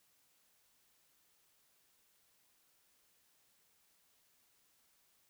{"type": "silence", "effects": ["white hiss -73 dBFS RMS until 5.29 s"]}